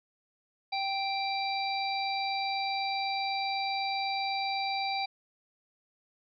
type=harmonic tone; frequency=784 Hz; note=G5; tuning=in tune; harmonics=1 / 3 / 5 / 6; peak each=-31 / -36 / -38 / -39 dBFS; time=0.72-5.06 s; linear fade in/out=10 ms; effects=none